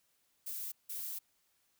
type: noise bursts at uneven times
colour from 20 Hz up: violet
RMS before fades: -41 dBFS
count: 2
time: 0.46-0.72 / 0.89-1.19 s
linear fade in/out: 10 ms
effects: white hiss -75 dBFS RMS until 1.79 s